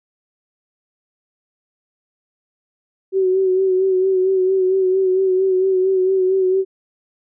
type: tone with vibrato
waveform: sine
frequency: 376.8 Hz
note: F#4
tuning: 32 cents sharp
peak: -13 dBFS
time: 3.12-6.65 s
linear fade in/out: 50 ms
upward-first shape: sine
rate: 4.4 Hz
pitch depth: 37 cents each way
effects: none